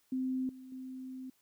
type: tone with level steps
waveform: sine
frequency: 259.1 Hz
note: C4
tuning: 17 cents flat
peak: -31 / -47 / -41 dBFS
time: 0.12-1.3 s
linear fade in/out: 5 ms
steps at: 0.49 / 0.72 s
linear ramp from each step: 2 ms
effects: white hiss -72 dBFS RMS until 1.41 s